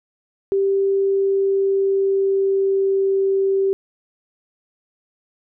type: tone with pitch glide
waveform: sine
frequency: 392 to 388.8 Hz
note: G4 to G4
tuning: 0 to -14 cents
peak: -15 dBFS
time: 0.52-3.73 s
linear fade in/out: 0 ms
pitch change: -14 cents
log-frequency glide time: 0.88-3.22 s
effects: none